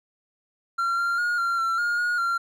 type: tone with pitch steps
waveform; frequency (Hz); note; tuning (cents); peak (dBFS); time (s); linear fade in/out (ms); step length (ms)
triangle; 1372 / 1386 / 1433 / 1379 / 1352 / 1421 / 1440 / 1378; F6 / F6 / F6 / F6 / E6 / F6 / F#6 / F6; -31 / -14 / +44 / -22 / +43 / +30 / -47 / -24; -20; 0.78-2.38; 10; 200
effects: none